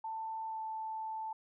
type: tone with pitch glide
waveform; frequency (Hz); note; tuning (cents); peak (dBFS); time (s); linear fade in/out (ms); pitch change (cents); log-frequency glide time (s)
sine; 888 to 880.3; A5 to A5; +16 to +1; -37; 0.04-1.33; 5; -15; 0.47-0.61
effects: none